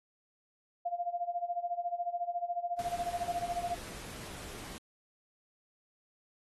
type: tone with tremolo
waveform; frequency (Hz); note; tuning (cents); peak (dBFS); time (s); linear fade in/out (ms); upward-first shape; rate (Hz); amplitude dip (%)
sine; 698.5; F5; 0; -29; 0.85-3.75; 10; sine; 14; 85
type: noise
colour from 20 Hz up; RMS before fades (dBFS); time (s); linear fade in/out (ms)
pink; -46; 2.79-4.78; 0
effects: AAC 32 kbps